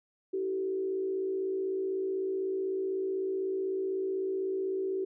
sine tone with frequency modulation, 381 Hz, G4, 49 cents flat, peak -29 dBFS, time 0.33-5.05 s, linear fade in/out 10 ms, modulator 56 Hz, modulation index 0.53, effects none

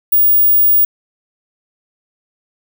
sine tone, 15480 Hz, B9, 36 cents flat, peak -7 dBFS, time 0.12-0.85 s, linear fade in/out 5 ms, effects none

